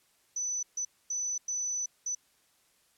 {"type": "tone bursts at uneven times", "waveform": "sine", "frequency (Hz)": 5990, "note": "F#8", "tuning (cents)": 20, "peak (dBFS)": -30, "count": 5, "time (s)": [[0.36, 0.63], [0.77, 0.85], [1.1, 1.38], [1.48, 1.86], [2.06, 2.15]], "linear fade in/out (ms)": 5, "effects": ["white hiss -68 dBFS RMS until 2.97 s", "low-pass 12000 Hz 12 dB/octave"]}